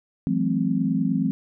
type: chord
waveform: sine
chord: F# half-diminished seventh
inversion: third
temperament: equal with one note detuned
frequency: 164.81 / 185 / 214.4 / 261.6 Hz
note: E3 / F#3 / A3 / C4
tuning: 0 / 0 / -45 / 0 cents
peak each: -26 / -26 / -26 / -24 dBFS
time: 0.27-1.31 s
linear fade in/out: 0 ms
effects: none